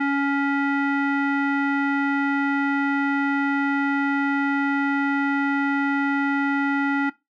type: tone with low-pass filter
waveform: square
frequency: 280 Hz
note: C#4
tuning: 18 cents sharp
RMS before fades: -22 dBFS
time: 0-7.1 s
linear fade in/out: 10 ms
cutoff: 1800 Hz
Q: 3.4
effects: noise-tail reverb RT60 0.2 s tail -18 dB re dry